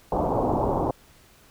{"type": "low-pass noise", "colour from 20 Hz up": "white", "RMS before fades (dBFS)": -24, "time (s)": [0.12, 0.91], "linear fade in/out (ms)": 2, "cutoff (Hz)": 950, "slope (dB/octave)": 48, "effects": ["pink hiss -55 dBFS RMS until 1.5 s"]}